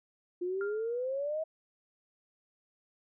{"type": "exponential sweep", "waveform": "sine", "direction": "up", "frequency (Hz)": [349.2, 646], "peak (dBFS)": -31, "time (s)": [0.41, 1.44], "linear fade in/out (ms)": 10}
{"type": "tone with exponential decay", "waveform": "sine", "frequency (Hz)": 1400, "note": "F6", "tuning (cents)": 4, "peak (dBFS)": -36, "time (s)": [0.61, 1.05], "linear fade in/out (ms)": 1, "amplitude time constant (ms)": 95}
{"effects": []}